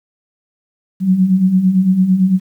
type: beating tone pair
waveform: sine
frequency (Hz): 180.1 / 189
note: F#3 / F#3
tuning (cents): -46 / +37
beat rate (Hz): 8.9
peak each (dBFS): -17 / -10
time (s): 1-2.4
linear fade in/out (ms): 50
effects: 8-bit